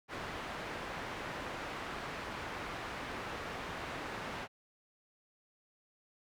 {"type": "low-pass noise", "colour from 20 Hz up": "white", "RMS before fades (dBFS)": -42, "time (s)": [0.08, 4.48], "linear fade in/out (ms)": 50, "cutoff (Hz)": 1700, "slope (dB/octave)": 12, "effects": []}